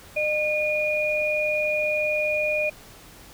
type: tone pair together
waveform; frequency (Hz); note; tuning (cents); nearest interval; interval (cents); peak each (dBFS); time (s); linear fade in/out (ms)
sine; 607.2 / 2440; D#5 / D#7; -42 / -34; 2 octaves; 2408; -24; 0.16-2.7; 10
effects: pink hiss -47 dBFS RMS until 3.33 s